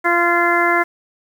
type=harmonic tone; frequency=345.2 Hz; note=F4; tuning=20 cents flat; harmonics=1 / 2 / 3 / 4 / 5 / 6; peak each=-20 / -20 / -20 / -20 / -20 / -20 dBFS; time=0.04-0.84 s; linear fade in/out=20 ms; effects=7-bit